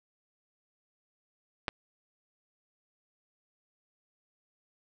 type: clicks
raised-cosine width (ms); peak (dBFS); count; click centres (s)
0.3; -13 / -30; 2; 1.682 / 1.689
effects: none